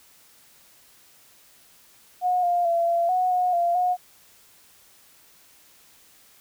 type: tone with pitch steps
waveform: sine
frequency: 725 / 702 / 679 / 683 / 735 / 726 / 691 / 724 Hz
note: F#5 / F5 / F5 / F5 / F#5 / F#5 / F5 / F#5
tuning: -35 / +9 / -49 / -39 / -12 / -33 / -19 / -38 cents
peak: -19 dBFS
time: 2.21-3.97 s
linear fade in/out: 50 ms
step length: 220 ms
effects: white hiss -55 dBFS RMS until 6.4 s